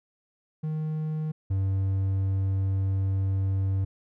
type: tone pair in turn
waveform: triangle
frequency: 155.56 / 96.46 Hz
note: D#3 / G2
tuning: 0 / -27 cents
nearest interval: minor sixth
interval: 827 cents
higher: first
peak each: -25 / -21 dBFS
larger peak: second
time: 0.63-1.32 / 1.5-3.85 s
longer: second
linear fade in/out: 10 ms
effects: none